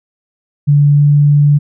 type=tone with pitch glide; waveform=sine; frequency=144.8 to 145.64 Hz; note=D3 to D3; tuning=-24 to -14 cents; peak=-5 dBFS; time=0.67-1.59 s; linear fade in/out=20 ms; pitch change=+10 cents; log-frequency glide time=0.95-1.01 s; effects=none